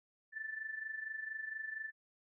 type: tone with amplitude modulation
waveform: sine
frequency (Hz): 1760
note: A6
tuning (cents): 0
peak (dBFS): -37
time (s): 0.32-1.92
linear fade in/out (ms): 50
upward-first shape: sine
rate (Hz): 24.3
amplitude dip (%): 70
effects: none